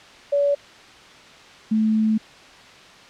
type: tone pair in turn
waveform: sine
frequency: 570 / 218.1 Hz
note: C#5 / A3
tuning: +48 / -15 cents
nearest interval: octave + perfect fourth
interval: 1663 cents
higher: first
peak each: -16 dBFS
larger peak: neither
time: 0.32-0.55 / 1.71-2.18 s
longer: second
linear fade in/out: 10 ms
effects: white hiss -45 dBFS RMS until 3.09 s + low-pass 4000 Hz 12 dB/octave